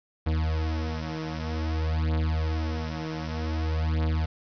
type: beating tone pair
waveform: 40% pulse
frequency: 78.9 / 79.43 Hz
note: D#2 / D#2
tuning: +25 / +36 cents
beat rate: 0.53 Hz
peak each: -28 dBFS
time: 0.26-4.26 s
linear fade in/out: 10 ms
effects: resampled to 11025 Hz + 8-bit